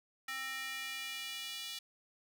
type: tone with high-pass filter sweep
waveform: square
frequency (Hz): 264.8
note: C4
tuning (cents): +21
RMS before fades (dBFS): -42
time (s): 0.28-1.79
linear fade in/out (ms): 5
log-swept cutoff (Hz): 1700 to 3400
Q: 2.2
effects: none